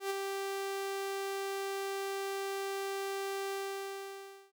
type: tone with ADSR envelope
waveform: sawtooth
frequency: 392 Hz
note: G4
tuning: in tune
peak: -27 dBFS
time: 0-4.52 s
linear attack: 100 ms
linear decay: 22 ms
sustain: -4 dB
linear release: 1000 ms
effects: none

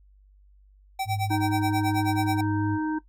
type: tone with tremolo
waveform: square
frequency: 771 Hz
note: G5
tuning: 29 cents flat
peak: -25 dBFS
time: 0.99-2.41 s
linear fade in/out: 5 ms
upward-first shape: sine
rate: 9.3 Hz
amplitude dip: 95%
type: tone with vibrato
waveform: sine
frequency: 103.2 Hz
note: G#2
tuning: 10 cents flat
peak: -27 dBFS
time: 1.05-2.79 s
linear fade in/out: 50 ms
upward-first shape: sine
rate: 4.5 Hz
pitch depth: 17 cents each way
type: harmonic tone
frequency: 310.6 Hz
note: D#4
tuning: 3 cents flat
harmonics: 1 / 3 / 5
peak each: -25 / -33 / -38 dBFS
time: 1.3-2.99 s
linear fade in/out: 10 ms
effects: noise-tail reverb RT60 0.1 s tail -17 dB re dry + added 49 Hz sine -53 dBFS peak until 3.08 s

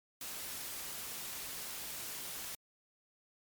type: noise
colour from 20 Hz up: white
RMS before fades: -43 dBFS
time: 0.21-2.55 s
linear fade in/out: 2 ms
effects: MP3 96 kbps

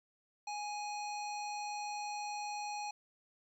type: harmonic tone with a mistuned harmonic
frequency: 830.6 Hz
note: G#5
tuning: in tune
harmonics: 1 / 3 / 5 / 7 / 9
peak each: -39 / -47 / -49 / -52 / -56 dBFS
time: 0.47-2.91 s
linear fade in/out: 5 ms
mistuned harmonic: 5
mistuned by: +38 cents
effects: 12-bit

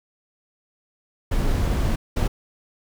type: noise bursts at uneven times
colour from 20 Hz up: brown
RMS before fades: -21 dBFS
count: 2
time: 1.31-1.96 / 2.16-2.28 s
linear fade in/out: 10 ms
effects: none

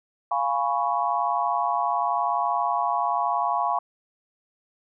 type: chord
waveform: sine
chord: C# dominant seventh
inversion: first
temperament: equal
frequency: 698.5 / 830.6 / 987.8 / 1108.7 Hz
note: E#5 / G#5 / B5 / C#6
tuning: 0 / 0 / 0 / 0 cents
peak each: -27 dBFS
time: 0.31-3.79 s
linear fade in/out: 5 ms
effects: none

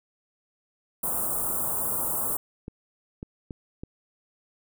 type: band-stop noise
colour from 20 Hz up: white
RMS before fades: -28 dBFS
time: 1.03-2.37 s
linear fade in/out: 5 ms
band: 1300 to 8400 Hz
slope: 48 dB/octave
type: clicks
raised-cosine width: 3 ms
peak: -23 dBFS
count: 4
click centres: 2.681 / 3.229 / 3.508 / 3.835 s
effects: none

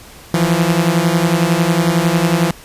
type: beating tone pair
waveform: sawtooth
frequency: 163.7 / 174.7 Hz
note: E3 / F3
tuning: -12 / +1 cents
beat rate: 11 Hz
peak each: -11 dBFS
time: 0.34-2.51 s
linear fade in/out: 2 ms
effects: pink hiss -39 dBFS RMS until 2.64 s + resampled to 32000 Hz

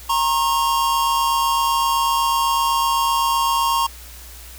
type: tone pair together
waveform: square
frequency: 932.3 / 1080.2 Hz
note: A#5 / C#6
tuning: 0 / -45 cents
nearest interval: minor third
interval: 255 cents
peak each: -20 dBFS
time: 0.09-3.87 s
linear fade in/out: 10 ms
effects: added 60 Hz sine -39 dBFS peak until 4.58 s + white hiss -41 dBFS RMS until 4.58 s

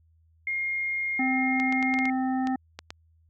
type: tone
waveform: sine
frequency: 2132 Hz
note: C7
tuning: 32 cents sharp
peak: -26 dBFS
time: 0.47-2.1 s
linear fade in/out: 2 ms
type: harmonic tone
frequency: 260 Hz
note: C4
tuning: 11 cents flat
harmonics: 1 / 3 / 5 / 7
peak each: -25 / -30 / -44 / -41 dBFS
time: 1.19-2.56 s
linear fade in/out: 5 ms
type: clicks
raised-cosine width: 0.2 ms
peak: -19 dBFS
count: 9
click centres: 1.6 / 1.725 / 1.827 / 1.94 / 1.989 / 2.055 / 2.472 / 2.79 / 2.905 s
effects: added 81 Hz sine -59 dBFS peak until 3.29 s

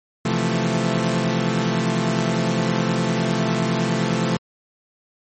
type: chord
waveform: sawtooth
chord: F major seventh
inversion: second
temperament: equal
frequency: 130.81 / 164.81 / 174.61 / 220 Hz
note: C3 / E3 / F3 / A3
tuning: 0 / 0 / 0 / 0 cents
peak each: -21 / -22 / -20 / -19 dBFS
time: 0.25-4.37 s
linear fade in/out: 5 ms
effects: MP3 32 kbps

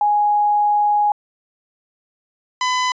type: tone pair in turn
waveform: sine / sawtooth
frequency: 830.6 / 1005.6 Hz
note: G#5 / B5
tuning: 0 / +31 cents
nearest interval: minor third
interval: 331 cents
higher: second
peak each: -13 dBFS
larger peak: neither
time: 0.01-1.12 / 2.61-2.92 s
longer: first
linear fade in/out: 2 ms
effects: resampled to 16000 Hz

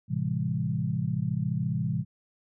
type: chord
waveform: sine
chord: A minor seventh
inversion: none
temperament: equal with one note detuned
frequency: 110 / 130.81 / 164.81 / 199.65 Hz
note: A2 / C3 / E3 / G3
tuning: 0 / 0 / 0 / +32 cents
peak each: -33 / -30 / -30 / -34 dBFS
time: 0.08-2.05 s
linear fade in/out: 50 ms
effects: none

